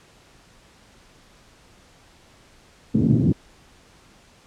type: band-pass noise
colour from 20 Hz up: pink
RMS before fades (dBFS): -18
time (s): 2.94-3.33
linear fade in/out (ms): 10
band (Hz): 120 to 280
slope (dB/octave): 24
effects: pink hiss -53 dBFS RMS until 4.46 s + low-pass 8000 Hz 12 dB/octave